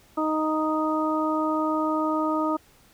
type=harmonic tone; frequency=311.1 Hz; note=D#4; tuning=in tune; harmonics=1 / 2 / 3 / 4; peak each=-25 / -29 / -30 / -28 dBFS; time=0.17-2.57 s; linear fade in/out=10 ms; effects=pink hiss -57 dBFS RMS until 2.93 s